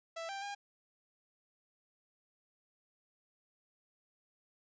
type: tone with pitch steps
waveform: sawtooth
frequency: 661 / 788 / 808 Hz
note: E5 / G5 / G#5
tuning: +5 / +9 / -48 cents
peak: -36 dBFS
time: 0.16-0.55 s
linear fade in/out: 10 ms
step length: 130 ms
effects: resampled to 16000 Hz + 12-bit